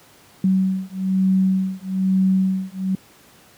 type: beating tone pair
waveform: sine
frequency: 188.7 / 189.8 Hz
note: F#3 / F#3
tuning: +34 / +44 cents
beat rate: 1.1 Hz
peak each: -19 dBFS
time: 0.44-2.95 s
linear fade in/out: 2 ms
effects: pink hiss -50 dBFS RMS until 3.57 s + high-pass 100 Hz 12 dB/octave